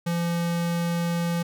square tone, 170.7 Hz, F3, 39 cents flat, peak -24 dBFS, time 0.06-1.43 s, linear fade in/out 10 ms, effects none

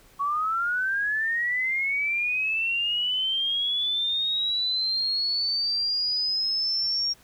sine linear sweep, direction up, 1108.7 to 5588 Hz, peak -23 dBFS, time 0.19-7.14 s, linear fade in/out 20 ms, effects pink hiss -56 dBFS RMS until 7.23 s

